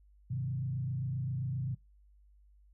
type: tone with frequency modulation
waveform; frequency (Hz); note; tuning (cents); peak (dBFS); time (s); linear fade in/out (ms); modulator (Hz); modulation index
sine; 129.5; C3; -17; -32; 0.3-1.75; 10; 27.6; 0.85
effects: noise-tail reverb RT60 0.2 s tail -23 dB re dry + added 50 Hz sine -59 dBFS peak until 2.73 s